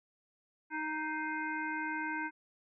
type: harmonic tone with a mistuned harmonic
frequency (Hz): 311.1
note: D#4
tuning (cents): 0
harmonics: 1 / 3 / 5 / 7 / 8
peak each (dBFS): -40 / -39 / -38 / -43 / -49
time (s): 0.7-2.31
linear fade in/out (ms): 50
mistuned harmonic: 7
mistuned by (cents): -56
effects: none